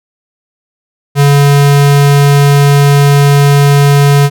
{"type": "tone", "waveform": "square", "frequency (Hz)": 142.2, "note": "C#3", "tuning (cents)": 45, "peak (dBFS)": -4, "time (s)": [1.15, 4.3], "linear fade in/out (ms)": 50, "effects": []}